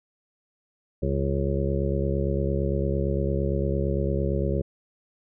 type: harmonic tone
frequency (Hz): 68.8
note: C#2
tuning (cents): -12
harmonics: 1 / 2 / 3 / 5 / 6 / 7 / 8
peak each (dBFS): -27 / -28 / -31 / -32 / -31 / -37 / -32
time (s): 1.02-4.62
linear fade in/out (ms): 10
effects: none